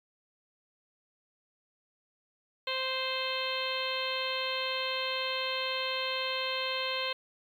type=harmonic tone; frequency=522 Hz; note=C5; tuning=4 cents flat; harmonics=1 / 2 / 3 / 4 / 5 / 6 / 7 / 8; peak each=-37 / -38 / -42 / -40 / -38 / -37 / -41 / -39 dBFS; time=2.67-7.13 s; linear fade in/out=5 ms; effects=10-bit